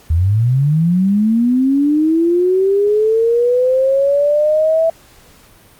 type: linear sweep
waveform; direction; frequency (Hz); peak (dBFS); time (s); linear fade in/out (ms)
sine; up; 76.3 to 659.3; -10; 0.1-4.9; 5
effects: pink hiss -46 dBFS RMS until 5.79 s + Opus 48 kbps